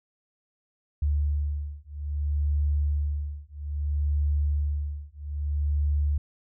sine beating tone pair, 72.9 / 73.51 Hz, D2 / D2, -12 / +2 cents, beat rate 0.61 Hz, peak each -27 dBFS, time 1.02-6.18 s, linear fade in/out 5 ms, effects none

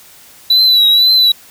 triangle tone with vibrato, 3951 Hz, B7, in tune, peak -5 dBFS, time 0.5-1.32 s, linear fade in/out 5 ms, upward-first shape triangle, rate 2 Hz, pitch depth 65 cents each way, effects white hiss -41 dBFS RMS until 1.5 s

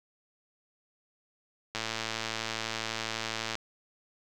click train, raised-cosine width 0.2 ms, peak -15 dBFS, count 203, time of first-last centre 1.75-3.554 s, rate 112 Hz, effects none

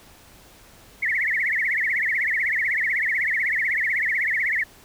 sine tone with vibrato, 1975.5 Hz, B6, in tune, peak -20 dBFS, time 1.02-4.64 s, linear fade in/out 10 ms, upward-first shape triangle, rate 16 Hz, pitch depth 240 cents each way, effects pink hiss -50 dBFS RMS until 4.84 s

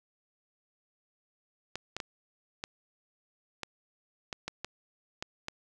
clicks, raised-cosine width 0.2 ms, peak -18 dBFS, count 10, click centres 1.756 / 1.966 / 2.002 / 2.639 / 3.633 / 4.328 / 4.48 / 4.646 / 5.225 / 5.484 s, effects none

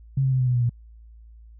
sine tone with pitch steps, 135.3 / 132.52 / 129.79 / 127.12 / 124.5 / 121.94 / 119.43 Hz, C#3 / C3 / C3 / C3 / B2 / B2 / A#2, -42 / +22 / -14 / -50 / +14 / -22 / +42 cents, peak -18 dBFS, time 0.17-0.695 s, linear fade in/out 5 ms, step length 75 ms, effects added 56 Hz sine -44 dBFS peak until 1.59 s

